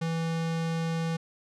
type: tone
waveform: square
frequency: 164.4 Hz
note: E3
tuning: 4 cents flat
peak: -28 dBFS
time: 0.01-1.17 s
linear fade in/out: 10 ms
effects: low-pass 7000 Hz 12 dB/octave